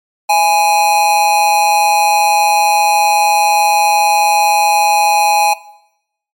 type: tone with amplitude modulation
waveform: square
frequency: 830.6 Hz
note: G#5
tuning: in tune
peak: -6 dBFS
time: 0.29-5.54 s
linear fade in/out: 10 ms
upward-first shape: sine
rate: 175 Hz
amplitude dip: 60%
effects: noise-tail reverb RT60 0.8 s tail -19 dB re dry + MP3 64 kbps